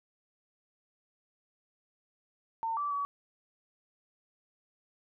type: tone with pitch steps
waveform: sine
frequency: 905 / 1161 / 1137 Hz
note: A5 / D6 / C#6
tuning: +48 / -20 / +44 cents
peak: -30 dBFS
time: 2.63-3.05 s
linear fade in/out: 0 ms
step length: 140 ms
effects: none